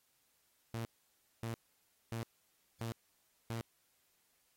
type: tone bursts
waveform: sawtooth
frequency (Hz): 114.9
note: A#2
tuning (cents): -25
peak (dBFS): -34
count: 5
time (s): 0.74-3.61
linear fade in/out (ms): 0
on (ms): 110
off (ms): 580
effects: white hiss -75 dBFS RMS until 4.56 s + AAC 48 kbps